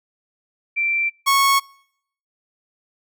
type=tone pair in turn; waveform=sine / sawtooth; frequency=2349 / 1102.5 Hz; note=D7 / C#6; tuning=0 / -10 cents; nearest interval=octave + minor second; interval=1310 cents; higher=first; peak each=-18 / -10 dBFS; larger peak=second; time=0.76-1.1 / 1.26-1.6 s; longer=neither; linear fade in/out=20 ms; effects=noise-tail reverb RT60 0.7 s tail -26 dB re dry